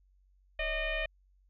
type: tone with frequency modulation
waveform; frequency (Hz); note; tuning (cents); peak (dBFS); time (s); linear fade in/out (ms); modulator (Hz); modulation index
sine; 1235; D#6; -13; -30; 0.59-1.06; 5; 600; 2.6
effects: added 47 Hz sine -63 dBFS peak until 1.49 s